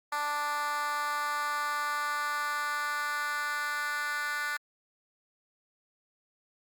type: tone with high-pass filter sweep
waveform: 10% pulse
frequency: 293.7 Hz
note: D4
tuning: in tune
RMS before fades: -32 dBFS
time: 0.12-4.57 s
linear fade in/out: 5 ms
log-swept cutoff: 1000 to 1500 Hz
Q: 2.8
effects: Opus 48 kbps